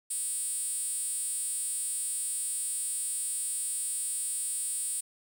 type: tone with high-pass filter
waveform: 5% pulse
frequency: 320 Hz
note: D#4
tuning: 49 cents sharp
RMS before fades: -33 dBFS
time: 0.1-5.01 s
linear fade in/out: 10 ms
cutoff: 8700 Hz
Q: 5
effects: none